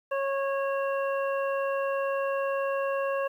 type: harmonic tone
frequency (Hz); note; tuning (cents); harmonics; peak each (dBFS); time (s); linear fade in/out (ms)
549; C#5; -17; 1 / 2 / 3 / 5; -27 / -33 / -37 / -41; 0.11-3.28; 10
effects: 10-bit